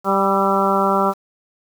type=harmonic tone with a mistuned harmonic; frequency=196 Hz; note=G3; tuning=in tune; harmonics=1 / 2 / 3 / 4 / 5 / 6 / 7; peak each=-22 / -22 / -22 / -22 / -22 / -22 / -22 dBFS; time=0.04-1.14 s; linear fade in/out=50 ms; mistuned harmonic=7; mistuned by=-34 cents; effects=7-bit